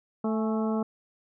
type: harmonic tone with a mistuned harmonic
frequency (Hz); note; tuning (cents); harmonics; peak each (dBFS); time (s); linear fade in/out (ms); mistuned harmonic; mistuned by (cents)
220; A3; 0; 1 / 2 / 3 / 4 / 5 / 6; -26 / -32 / -36 / -38 / -40 / -42; 0.24-0.83; 5; 4; -61
effects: none